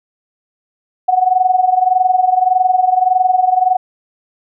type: tone with amplitude modulation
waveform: sine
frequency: 740 Hz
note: F#5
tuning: in tune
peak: -6 dBFS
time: 1.08-3.77 s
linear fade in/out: 10 ms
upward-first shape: sine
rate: 21.7 Hz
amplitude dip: 80%
effects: none